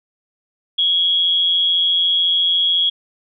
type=tone with amplitude modulation; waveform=sine; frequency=3322 Hz; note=G#7; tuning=in tune; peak=-11 dBFS; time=0.78-2.9 s; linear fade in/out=10 ms; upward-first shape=sine; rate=174 Hz; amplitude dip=50%; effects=none